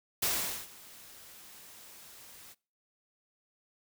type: noise with ADSR envelope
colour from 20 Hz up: white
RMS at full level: -29 dBFS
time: 0.22-2.55 s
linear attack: 8 ms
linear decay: 440 ms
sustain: -23 dB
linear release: 33 ms
effects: noise-tail reverb RT60 0.4 s tail -25 dB re dry